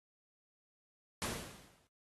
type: noise with exponential decay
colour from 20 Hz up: pink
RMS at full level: -35 dBFS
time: 1.22-1.87 s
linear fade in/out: 0 ms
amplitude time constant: 140 ms
effects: high-pass 60 Hz 12 dB/octave + AAC 32 kbps